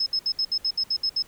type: tone bursts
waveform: sine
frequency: 5180 Hz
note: E8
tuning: 31 cents flat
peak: -21 dBFS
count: 10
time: 0-1.224 s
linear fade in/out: 5 ms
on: 63 ms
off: 66 ms
effects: pink hiss -53 dBFS RMS until 1.27 s